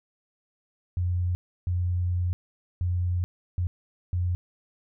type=tone bursts at uneven times; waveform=sine; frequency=89 Hz; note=F2; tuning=33 cents sharp; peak=-23 dBFS; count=5; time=0.97-1.35 / 1.67-2.33 / 2.81-3.24 / 3.58-3.67 / 4.13-4.35 s; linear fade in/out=0 ms; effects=none